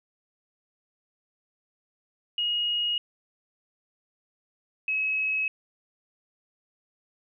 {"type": "tone pair in turn", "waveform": "sine", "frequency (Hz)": [2880, 2566], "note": ["F#7", "E7"], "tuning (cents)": [-47, -47], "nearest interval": "major second", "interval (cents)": 200, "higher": "first", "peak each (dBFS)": -24, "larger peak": "neither", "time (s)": [[2.38, 2.98], [4.88, 5.48]], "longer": "neither", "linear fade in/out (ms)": 2, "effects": []}